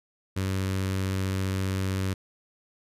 sawtooth tone with notch filter, 95.3 Hz, G2, 48 cents flat, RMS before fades -28 dBFS, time 0.36-2.14 s, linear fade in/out 10 ms, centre 750 Hz, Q 1.5, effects resampled to 32000 Hz

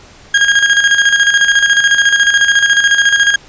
35% pulse tone with tremolo, 1629 Hz, G#6, 34 cents flat, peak -4 dBFS, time 0.34-3.36 s, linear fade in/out 5 ms, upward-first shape square, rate 14 Hz, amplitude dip 55%, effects pink hiss -40 dBFS RMS until 3.48 s + resampled to 16000 Hz

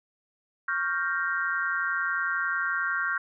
sine chord, G half-diminished seventh, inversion second, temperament equal, 1108.7 / 1396.9 / 1568 / 1864.7 Hz, Db6 / F6 / G6 / Bb6, 0 / 0 / 0 / 0 cents, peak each -34 / -29 / -29 / -35 dBFS, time 0.68-3.18 s, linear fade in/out 5 ms, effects none

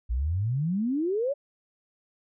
sine exponential sweep, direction up, 55 to 587.3 Hz, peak -24 dBFS, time 0.09-1.34 s, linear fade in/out 20 ms, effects none

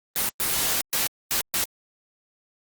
white noise bursts at uneven times, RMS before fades -24 dBFS, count 5, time 0.16-0.29 / 0.4-0.81 / 0.93-1.07 / 1.31-1.41 / 1.54-1.64 s, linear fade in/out 0 ms, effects Opus 24 kbps

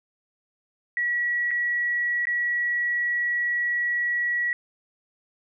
sine tone with dropouts, 1928 Hz, B6, 42 cents flat, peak -22 dBFS, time 0.97-4.53 s, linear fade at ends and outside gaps 1 ms, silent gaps 1.508-1.513 / 2.254-2.27 s, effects none

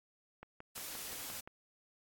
click train, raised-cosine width 0.5 ms, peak -33 dBFS, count 7, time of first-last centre 0.43-1.475 s, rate 5.74 Hz
white noise, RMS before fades -44 dBFS, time 0.75-1.41 s, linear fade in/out 10 ms
effects AAC 64 kbps

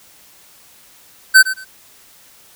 square tone with echo, 1534 Hz, G6, 38 cents flat, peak -4 dBFS, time 1.34-1.43 s, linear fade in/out 20 ms, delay 110 ms, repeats 2, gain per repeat -14 dB, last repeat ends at 1.65 s, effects white hiss -47 dBFS RMS until 2.55 s

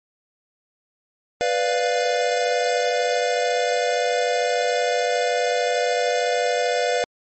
square chord, B diminished, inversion none, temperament equal, 493.9 / 587.3 / 698.5 Hz, B4 / D5 / F5, 0 / 0 / 0 cents, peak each -23 / -26 / -24 dBFS, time 1.41-7.04 s, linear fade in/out 0 ms, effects MP3 32 kbps

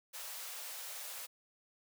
white high-pass noise, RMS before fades -45 dBFS, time 0.13-1.27 s, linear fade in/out 20 ms, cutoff 480 Hz, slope 48 dB/octave, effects none

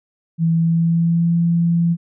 sine tone with pitch glide, 164.81 to 169.44 Hz, E3 to E3, 0 to +48 cents, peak -13 dBFS, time 0.38-1.97 s, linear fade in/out 50 ms, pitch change +48 cents, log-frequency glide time 0.52-1.35 s, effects none

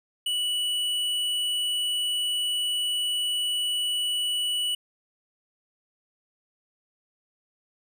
triangle tone with hard clipping, 2950 Hz, F#7, 6 cents flat, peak -26 dBFS, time 0.26-4.75 s, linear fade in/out 5 ms, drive 12 dB, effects none

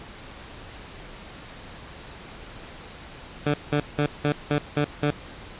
15% pulse tone bursts, 146.83 Hz, D3, in tune, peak -14 dBFS, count 7, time 3.46-5.107 s, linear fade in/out 5 ms, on 81 ms, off 180 ms, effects pink hiss -42 dBFS RMS until 5.59 s + resampled to 8000 Hz

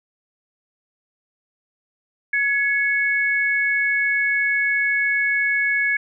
sine tone pair together, 1684 / 2207 Hz, G#6 / C#7, +24 / -8 cents, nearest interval perfect fourth, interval 468 cents, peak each -20 dBFS, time 2.33-5.97 s, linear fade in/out 5 ms, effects none

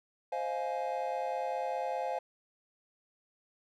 triangle chord, F minor seventh, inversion second, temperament just, 523.8 / 628.6 / 698.5 / 838.1 Hz, C5 / Eb5 / F5 / Ab5, +2 / +18 / 0 / +16 cents, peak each -35 / -39 / -35 / -35 dBFS, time 0.32-2.19 s, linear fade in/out 5 ms, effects none

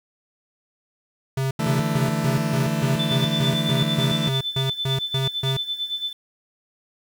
square tone bursts, 133.7 Hz, C3, 38 cents sharp, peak -22 dBFS, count 15, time 1.37-5.57 s, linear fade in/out 5 ms, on 140 ms, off 150 ms
40% pulse chord, D suspended second, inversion none, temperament just, 146.83 / 165.19 / 220.2 Hz, D3 / E3 / A3, 0 / +4 / +2 cents, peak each -25 dBFS, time 1.59-4.29 s, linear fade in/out 5 ms
sine tone with tremolo, 3520 Hz, A7, in tune, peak -22 dBFS, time 2.99-6.13 s, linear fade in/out 5 ms, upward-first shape sine, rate 8.9 Hz, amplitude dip 75%
effects 8-bit

